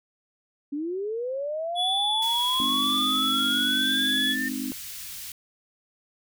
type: linear sweep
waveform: sine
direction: up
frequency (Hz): 277.2 to 1816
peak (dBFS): -27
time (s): 0.72-4.49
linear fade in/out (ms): 10
type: tone with vibrato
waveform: triangle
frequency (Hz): 3402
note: G#7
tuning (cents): +41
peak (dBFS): -22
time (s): 1.75-4.36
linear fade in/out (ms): 50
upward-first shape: sine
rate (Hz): 1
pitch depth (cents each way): 28
type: band-stop noise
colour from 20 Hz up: white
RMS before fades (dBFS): -38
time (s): 2.22-5.32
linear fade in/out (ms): 2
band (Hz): 120 to 2100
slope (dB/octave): 12
type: chord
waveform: sine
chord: Ab major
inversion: none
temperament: equal with one note detuned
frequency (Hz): 213.1 / 261.6 / 311.1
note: Ab3 / C4 / Eb4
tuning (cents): +45 / 0 / 0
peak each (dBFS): -36 / -30 / -36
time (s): 2.6-4.72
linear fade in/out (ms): 0
effects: none